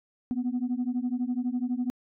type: beating tone pair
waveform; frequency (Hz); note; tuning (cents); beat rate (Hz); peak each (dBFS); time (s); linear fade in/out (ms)
sine; 241.7 / 253.7; B3 / B3; -37 / +47; 12; -28; 0.31-1.9; 0
effects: tanh soft clip ceiling -22 dBFS